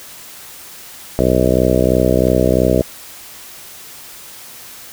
harmonic tone, 63 Hz, B1, 35 cents sharp, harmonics 1 / 2 / 3 / 4 / 5 / 6 / 7 / 8 / 9 / 10, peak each -20 / -20 / -20 / -20 / -20 / -20 / -20 / -20 / -20 / -20 dBFS, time 1.19-2.82 s, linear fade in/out 0 ms
clicks, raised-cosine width 0.2 ms, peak -21 dBFS, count 2, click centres 2.274 / 2.281 s
effects white hiss -36 dBFS RMS until 4.92 s

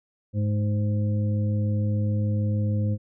harmonic tone with a mistuned harmonic, 103.83 Hz, G#2, in tune, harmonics 1 / 2 / 3 / 5, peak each -22 / -29 / -38 / -37 dBFS, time 0.33-2.98 s, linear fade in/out 50 ms, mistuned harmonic 2, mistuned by +24 cents, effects none

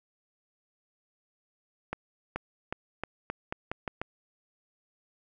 accelerating click train, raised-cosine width 0.5 ms, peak -17 dBFS, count 9, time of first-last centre 1.93-4.016 s, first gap 430 ms, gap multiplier 0.85, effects none

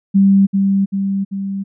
sine tone with echo, 196 Hz, G3, in tune, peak -7 dBFS, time 0.14-0.47 s, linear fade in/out 20 ms, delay 390 ms, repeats 3, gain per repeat -4 dB, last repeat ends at 1.64 s, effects none

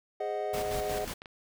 triangle chord, Ab dominant seventh, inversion none, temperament equal with one note detuned, 414.1 / 523.3 / 622.3 / 740 Hz, Ab4 / C5 / Eb5 / Gb5, -5 / 0 / 0 / 0 cents, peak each -33 / -39 / -33 / -34 dBFS, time 0.2-1.05 s, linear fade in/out 5 ms
pink noise with tremolo, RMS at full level -37 dBFS, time 0.53-1.14 s, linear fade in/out 10 ms, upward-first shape square, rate 5.5 Hz, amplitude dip 45%
clicks, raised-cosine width 0.3 ms, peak -28 dBFS, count 5, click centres 0.712 / 0.975 / 1.078 / 1.219 / 1.258 s
effects none

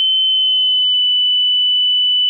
sine tone with pitch glide, 3065 to 2986 Hz, G7 to F#7, -40 to +15 cents, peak -11 dBFS, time 0-2.29 s, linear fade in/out 0 ms, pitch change -45 cents, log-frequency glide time 0.26-1.03 s, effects none

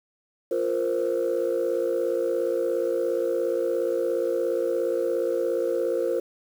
sine chord, F suspended fourth, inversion none, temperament equal, 349.2 / 466.2 / 523.3 Hz, F4 / Bb4 / C5, 0 / 0 / 0 cents, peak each -27 / -25 / -25 dBFS, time 0.51-6.2 s, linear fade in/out 5 ms, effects tanh soft clip ceiling -17 dBFS + 8-bit

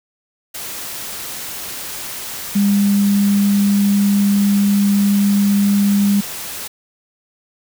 sine tone in noise, 201.5 Hz, G3, 48 cents sharp, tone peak -11 dBFS, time 2.55-6.21 s, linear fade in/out 10 ms, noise white, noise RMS -28 dBFS, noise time 0.54-6.68 s, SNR +14 dB, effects none

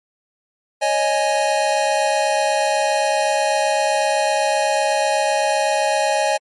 square chord, C# suspended second, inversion none, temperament equal, 554.4 / 622.3 / 830.6 Hz, C#5 / D#5 / G#5, 0 / 0 / 0 cents, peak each -23 / -21 / -20 dBFS, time 0.81-6.38 s, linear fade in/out 20 ms, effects MP3 48 kbps

